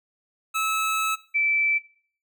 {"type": "tone pair in turn", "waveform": ["25% pulse", "sine"], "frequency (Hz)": [1300, 2323], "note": ["E6", "D7"], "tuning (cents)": [-24, -20], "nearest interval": "minor seventh", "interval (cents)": 1004, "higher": "second", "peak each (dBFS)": -19, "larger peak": "neither", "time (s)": [[0.54, 1.16], [1.34, 1.79]], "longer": "first", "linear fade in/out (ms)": 20, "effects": ["noise-tail reverb RT60 0.5 s tail -18 dB re dry"]}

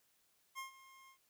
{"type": "tone with ADSR envelope", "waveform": "25% pulse", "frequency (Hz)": 1067, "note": "C6", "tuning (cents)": 34, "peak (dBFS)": -38, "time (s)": [0.55, 1.18], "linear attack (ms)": 37, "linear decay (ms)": 120, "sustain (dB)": -17, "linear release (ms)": 89, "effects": ["white hiss -75 dBFS RMS until 1.29 s"]}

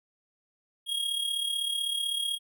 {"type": "tone with amplitude modulation", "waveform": "square", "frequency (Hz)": 3275, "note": "G#7", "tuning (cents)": -25, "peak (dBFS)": -26, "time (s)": [0.86, 2.39], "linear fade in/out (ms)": 50, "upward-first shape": "sine", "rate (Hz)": 35.9, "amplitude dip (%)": 60, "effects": []}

